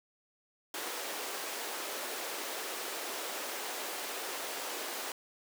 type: high-pass noise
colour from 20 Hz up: pink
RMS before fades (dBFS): -39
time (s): 0.74-5.12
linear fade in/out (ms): 2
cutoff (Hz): 360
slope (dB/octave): 24
effects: none